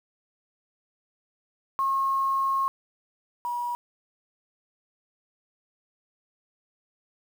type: tone pair in turn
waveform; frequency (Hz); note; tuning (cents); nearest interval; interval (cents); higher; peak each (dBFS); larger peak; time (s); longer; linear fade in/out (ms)
sine; 1082 / 964; C#6 / B5; -42 / -42; major second; 200; first; -22 / -27; first; 1.79-2.68 / 3.45-3.75; first; 0
effects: 8-bit